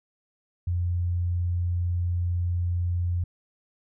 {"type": "tone", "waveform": "sine", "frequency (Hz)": 87.8, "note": "F2", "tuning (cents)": 10, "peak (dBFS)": -23, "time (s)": [0.67, 3.24], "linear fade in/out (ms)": 5, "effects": []}